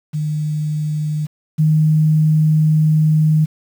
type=tone pair in turn; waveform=sine; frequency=152.1 / 155.21 Hz; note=D#3 / D#3; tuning=-39 / -4 cents; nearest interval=unison; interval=35 cents; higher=second; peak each=-17 / -10 dBFS; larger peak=second; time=0.13-1.27 / 1.58-3.46 s; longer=second; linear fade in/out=20 ms; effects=7-bit